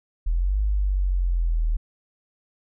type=exponential two-way sweep; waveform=sine; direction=up then down; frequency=38.89 to 51.91 to 38.89 Hz; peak=-19 dBFS; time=0.26-1.77 s; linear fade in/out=10 ms; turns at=0.6 s; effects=none